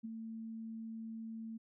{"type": "tone with ADSR envelope", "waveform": "sine", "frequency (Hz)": 224.3, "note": "A3", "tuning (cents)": 34, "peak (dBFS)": -38, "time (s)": [0.03, 1.58], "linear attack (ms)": 21, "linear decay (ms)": 13, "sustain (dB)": -4, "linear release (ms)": 15, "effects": []}